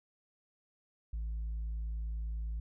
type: tone with tanh clipping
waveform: sine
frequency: 55 Hz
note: A1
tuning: in tune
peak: -35 dBFS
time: 1.13-2.6 s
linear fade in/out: 5 ms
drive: 1 dB
effects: none